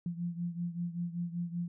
sine beating tone pair, 171.5 / 176.7 Hz, F3 / F3, -31 / +21 cents, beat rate 5.2 Hz, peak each -35 / -39 dBFS, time 0.06-1.68 s, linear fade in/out 2 ms, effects none

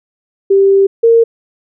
sine tone pair in turn, 392 / 460.4 Hz, G4 / A#4, 0 / -22 cents, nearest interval minor third, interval 278 cents, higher second, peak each -5 / -4 dBFS, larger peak second, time 0.5-0.87 / 1.03-1.24 s, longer first, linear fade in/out 10 ms, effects none

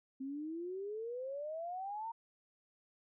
sine exponential sweep, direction up, 261.6 to 932.3 Hz, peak -39 dBFS, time 0.2-2.12 s, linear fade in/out 10 ms, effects none

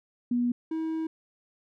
sine / triangle tone pair in turn, 242.5 / 320.9 Hz, B3 / E4, -31 / -46 cents, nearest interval perfect fourth, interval 485 cents, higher second, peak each -23 / -26 dBFS, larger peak first, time 0.31-0.52 / 0.71-1.07 s, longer second, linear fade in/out 5 ms, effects none

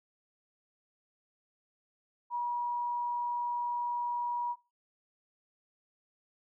sine tone, 962 Hz, B5, 46 cents flat, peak -30 dBFS, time 2.3-4.56 s, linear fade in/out 50 ms, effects noise-tail reverb RT60 0.3 s tail -18 dB re dry

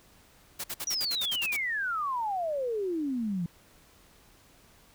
white noise bursts, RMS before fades -35 dBFS, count 10, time 0.59-1.568 s, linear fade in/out 10 ms, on 51 ms, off 52 ms
sine exponential sweep, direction down, 5890 to 164.81 Hz, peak -28 dBFS, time 0.87-3.46 s, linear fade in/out 2 ms
effects pink hiss -59 dBFS RMS until 4.94 s

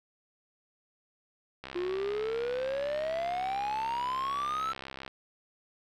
click train, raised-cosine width 0.3 ms, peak -24 dBFS, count 230, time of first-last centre 1.64-5.078 s, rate 66.6 Hz
triangle exponential sweep, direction up, 348.5 to 1343 Hz, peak -28 dBFS, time 1.75-4.73 s, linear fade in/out 10 ms
effects none

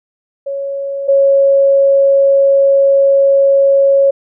sine tone pair in turn, 554.4 / 551.4 Hz, C#5 / C#5, 0 / -9 cents, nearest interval unison, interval 9 cents, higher first, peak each -17 / -6 dBFS, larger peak second, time 0.46-1.08 / 1.08-4.11 s, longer second, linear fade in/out 10 ms, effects none

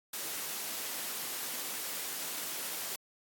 white noise, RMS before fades -38 dBFS, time 0.13-2.96 s, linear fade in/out 5 ms, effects high-pass 200 Hz 12 dB/octave + AAC 64 kbps

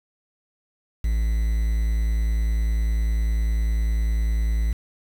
triangle tone with quantisation, 55 Hz, A1, in tune, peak -17 dBFS, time 1.04-4.73 s, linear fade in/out 5 ms, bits 7, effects none

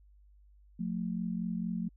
sine tone pair together, 178.6 / 223 Hz, F3 / A3, +39 / +23 cents, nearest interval major third, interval 384 cents, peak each -34 / -35 dBFS, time 0.79-1.89 s, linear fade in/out 10 ms, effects added 50 Hz sine -57 dBFS peak until 1.96 s

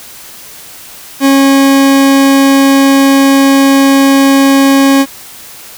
40% pulse tone, 273.5 Hz, C#4, 23 cents flat, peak -3 dBFS, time 1.2-5.06 s, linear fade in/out 50 ms, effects white hiss -31 dBFS RMS until 5.77 s

